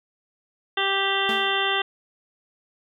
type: harmonic tone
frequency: 392 Hz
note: G4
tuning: in tune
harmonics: 1 / 2 / 3 / 4 / 5 / 7 / 8 / 9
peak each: -29 / -29 / -29 / -29 / -29 / -29 / -29 / -29 dBFS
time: 0.77-1.82 s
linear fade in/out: 5 ms
type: tone with exponential decay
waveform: sawtooth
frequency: 221.7 Hz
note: A3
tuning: 13 cents sharp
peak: -24 dBFS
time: 1.29-1.63 s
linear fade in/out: 0 ms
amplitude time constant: 72 ms
effects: none